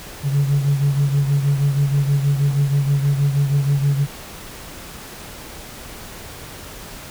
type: beating tone pair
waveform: sine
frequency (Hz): 140 / 146.3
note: C#3 / D3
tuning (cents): +18 / -6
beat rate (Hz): 6.3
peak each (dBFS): -14 / -20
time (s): 0.23-4.07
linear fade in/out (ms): 50
effects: tanh soft clip ceiling -11 dBFS + pink hiss -36 dBFS RMS until 7.1 s